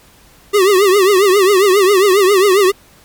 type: tone with vibrato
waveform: square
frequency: 390 Hz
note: G4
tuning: 9 cents flat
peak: -8 dBFS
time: 0.53-2.72 s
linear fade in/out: 20 ms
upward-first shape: triangle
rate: 7.4 Hz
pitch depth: 150 cents each way
effects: pink hiss -46 dBFS RMS until 3.04 s + MP3 96 kbps